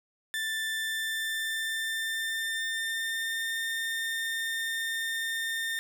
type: tone with pitch glide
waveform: 30% pulse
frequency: 1770 to 1814.5 Hz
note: A6 to A#6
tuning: +10 to -47 cents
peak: -27 dBFS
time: 0.34-5.79 s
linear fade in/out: 0 ms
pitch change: +43 cents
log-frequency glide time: 0.66-3.61 s
effects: none